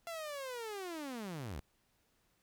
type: linear sweep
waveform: sawtooth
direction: down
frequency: 685 to 58.8 Hz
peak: -37 dBFS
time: 0.07-1.6 s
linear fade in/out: 0 ms
effects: pink hiss -75 dBFS RMS until 2.42 s